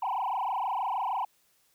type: tone with frequency modulation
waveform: sine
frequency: 880 Hz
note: A5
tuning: in tune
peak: -26 dBFS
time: 0.02-1.25 s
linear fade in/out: 5 ms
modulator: 26.4 Hz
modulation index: 5.1
effects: tanh soft clip ceiling -25 dBFS + white hiss -68 dBFS RMS until 1.74 s